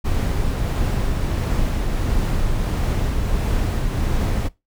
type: noise with tremolo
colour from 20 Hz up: brown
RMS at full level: -19 dBFS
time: 0.04-4.49 s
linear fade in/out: 20 ms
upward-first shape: triangle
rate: 1.5 Hz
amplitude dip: 25%
effects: noise-tail reverb RT60 0.2 s tail -20 dB re dry